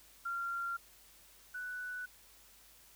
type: tone pair in turn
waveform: sine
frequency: 1382 / 1485.1 Hz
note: F6 / F#6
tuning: -19 / +6 cents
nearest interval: minor second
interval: 125 cents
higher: second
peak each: -35 / -39 dBFS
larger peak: first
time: 0.25-0.77 / 1.54-2.06 s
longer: neither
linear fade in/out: 10 ms
effects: added 50 Hz sine -70 dBFS peak until 2.95 s + white hiss -61 dBFS RMS until 2.95 s